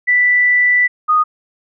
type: tone pair in turn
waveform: sine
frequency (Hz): 1975.5 / 1238.6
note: B6 / D#6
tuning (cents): 0 / -8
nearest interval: minor sixth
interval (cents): 808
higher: first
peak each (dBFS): -9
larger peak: neither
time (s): 0.07-0.88 / 1.08-1.24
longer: first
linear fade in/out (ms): 20
effects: none